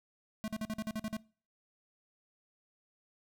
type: tone bursts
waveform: square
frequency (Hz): 217.5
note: A3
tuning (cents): -20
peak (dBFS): -35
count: 9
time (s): 0.44-1.167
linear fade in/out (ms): 0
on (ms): 39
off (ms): 47
effects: noise-tail reverb RT60 0.4 s tail -22 dB re dry